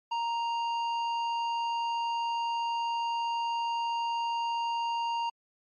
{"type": "tone with hard clipping", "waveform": "sine", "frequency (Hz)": 932.3, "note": "A#5", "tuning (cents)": 0, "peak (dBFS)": -30, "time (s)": [0.11, 5.3], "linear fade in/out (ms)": 10, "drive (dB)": 10, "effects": ["low-pass 6000 Hz 12 dB/octave", "MP3 48 kbps"]}